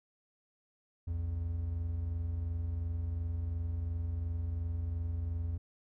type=tone pair together; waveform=triangle; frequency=62 / 84.82 Hz; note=B1 / E2; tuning=+7 / +50 cents; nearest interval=perfect fourth; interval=543 cents; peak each=-40 / -31 dBFS; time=1.07-5.58 s; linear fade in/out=10 ms; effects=none